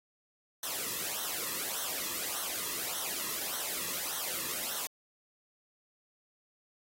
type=noise with flanger; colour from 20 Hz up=white; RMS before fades=-36 dBFS; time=0.63-4.87 s; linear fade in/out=2 ms; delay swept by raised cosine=0.41 to 1.36 ms; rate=1.7 Hz; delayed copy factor=-0.75; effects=AAC 48 kbps